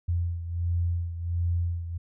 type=beating tone pair; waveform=sine; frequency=85.8 / 87.2 Hz; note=F2 / F2; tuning=-30 / -2 cents; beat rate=1.4 Hz; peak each=-26 / -32 dBFS; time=0.08-1.98 s; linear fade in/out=10 ms; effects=none